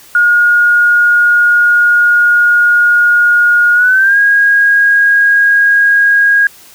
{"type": "tone with pitch glide", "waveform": "sine", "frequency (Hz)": [1433, 1636.6], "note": ["F6", "G#6"], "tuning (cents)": [44, -26], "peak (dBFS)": -5, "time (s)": [0.15, 6.47], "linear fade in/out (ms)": 2, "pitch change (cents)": 230, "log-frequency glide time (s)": [3.74, 4.18], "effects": ["white hiss -39 dBFS RMS until 6.74 s"]}